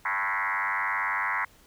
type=tone with frequency modulation; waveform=sine; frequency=1500 Hz; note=F#6; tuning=23 cents sharp; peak=-25 dBFS; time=0.05-1.45 s; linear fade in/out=5 ms; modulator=98.1 Hz; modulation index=6.2; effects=pink hiss -58 dBFS RMS until 1.66 s